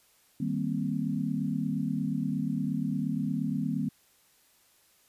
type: chord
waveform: sine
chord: C minor seventh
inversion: first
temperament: equal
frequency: 155.56 / 196 / 233.1 / 261.6 Hz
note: Eb3 / G3 / Bb3 / C4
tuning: 0 / 0 / 0 / 0 cents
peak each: -33 dBFS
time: 0.4-3.89 s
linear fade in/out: 5 ms
effects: white hiss -64 dBFS RMS until 5.08 s + resampled to 32000 Hz